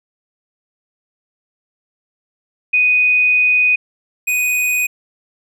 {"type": "tone pair in turn", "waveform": ["sine", "square"], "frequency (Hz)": [2489, 2489], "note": ["D#7", "D#7"], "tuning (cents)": [0, 0], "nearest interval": "unison", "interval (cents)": 0, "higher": "neither", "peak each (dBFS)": [-10, -15], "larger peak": "first", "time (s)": [[2.73, 3.76], [4.27, 4.87]], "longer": "first", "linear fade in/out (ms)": 10, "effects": []}